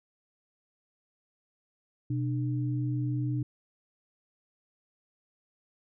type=tone pair together; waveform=sine; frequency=125.7 / 299.6 Hz; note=B2 / D4; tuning=+31 / +35 cents; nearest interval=octave + minor third; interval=1504 cents; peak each=-28 / -34 dBFS; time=2.1-3.43 s; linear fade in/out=5 ms; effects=none